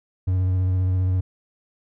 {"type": "tone with vibrato", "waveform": "triangle", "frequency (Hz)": 92.5, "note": "F#2", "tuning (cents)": 0, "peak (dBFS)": -16, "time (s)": [0.27, 1.21], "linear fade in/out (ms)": 10, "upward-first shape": "triangle", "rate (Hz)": 15, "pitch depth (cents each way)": 24, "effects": []}